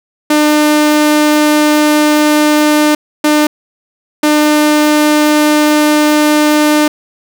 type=tone bursts at uneven times; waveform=sawtooth; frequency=300.8 Hz; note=D4; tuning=42 cents sharp; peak=-3 dBFS; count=3; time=0.3-2.95 / 3.24-3.47 / 4.23-6.88 s; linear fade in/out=5 ms; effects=none